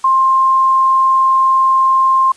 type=tone; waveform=sine; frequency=1057 Hz; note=C6; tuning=17 cents sharp; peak=-8 dBFS; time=0.04-2.32 s; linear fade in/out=5 ms; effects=white hiss -44 dBFS RMS until 2.36 s + resampled to 22050 Hz